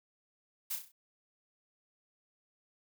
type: noise with echo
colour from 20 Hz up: blue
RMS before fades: -36 dBFS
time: 0.7-0.76 s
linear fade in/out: 10 ms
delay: 32 ms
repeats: 5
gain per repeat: -6 dB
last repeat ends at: 0.92 s
effects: none